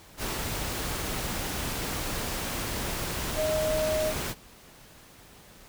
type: tone in noise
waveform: sine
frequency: 622.3 Hz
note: D#5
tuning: in tune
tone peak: -25 dBFS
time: 3.35-4.14 s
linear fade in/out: 50 ms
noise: pink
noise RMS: -32 dBFS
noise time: 0.17-4.35 s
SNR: +4 dB
effects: pink hiss -52 dBFS RMS until 5.68 s